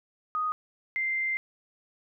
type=tone pair in turn; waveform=sine; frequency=1244.5 / 2088 Hz; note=D#6 / C7; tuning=0 / -4 cents; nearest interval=major sixth; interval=896 cents; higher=second; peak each=-26 dBFS; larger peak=neither; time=0.35-0.52 / 0.96-1.37 s; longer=second; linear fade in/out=0 ms; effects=none